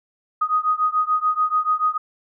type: beating tone pair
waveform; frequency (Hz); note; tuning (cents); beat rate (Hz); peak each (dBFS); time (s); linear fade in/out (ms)
sine; 1244.5 / 1251.4; D#6 / D#6; 0 / +10; 6.9; -20 / -21; 0.41-1.98; 10
effects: none